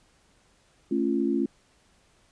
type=chord; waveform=sine; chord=A augmented; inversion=none; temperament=just; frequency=220 / 275 / 343.8 Hz; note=A3 / C#4 / E#4; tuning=0 / -14 / -27 cents; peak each=-28 / -26 / -27 dBFS; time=0.91-1.46 s; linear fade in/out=5 ms; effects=pink hiss -63 dBFS RMS until 2.31 s + resampled to 22050 Hz